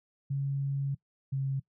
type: tone pair in turn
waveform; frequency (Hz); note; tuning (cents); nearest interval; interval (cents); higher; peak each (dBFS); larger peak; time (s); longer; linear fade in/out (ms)
sine; 138.59 / 135.66; C#3 / C#3; 0 / -37; unison; 37; first; -28; neither; 0.3-0.95 / 1.32-1.6; first; 10
effects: noise-tail reverb RT60 0.1 s tail -21 dB re dry